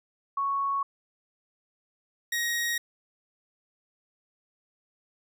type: tone pair in turn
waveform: sine / sawtooth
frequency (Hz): 1108.7 / 1884.2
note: C#6 / A#6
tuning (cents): 0 / +18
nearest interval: major sixth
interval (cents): 918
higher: second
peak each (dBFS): -25 / -23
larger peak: second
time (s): 0.37-0.83 / 2.32-2.78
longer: neither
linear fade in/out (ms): 5
effects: none